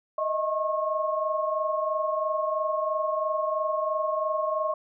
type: tone cluster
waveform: sine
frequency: 619 / 642 / 1086 Hz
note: D#5 / E5 / C#6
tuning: -9 / -46 / -36 cents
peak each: -28 / -31 / -28 dBFS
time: 0.18-4.74 s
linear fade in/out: 5 ms
effects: none